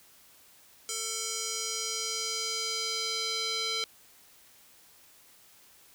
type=tone with band-pass filter sweep; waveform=square; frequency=450 Hz; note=A4; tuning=39 cents sharp; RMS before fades=-33 dBFS; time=0.89-3.84 s; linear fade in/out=0 ms; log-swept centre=7200 to 3900 Hz; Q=2.2; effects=white hiss -58 dBFS RMS until 5.94 s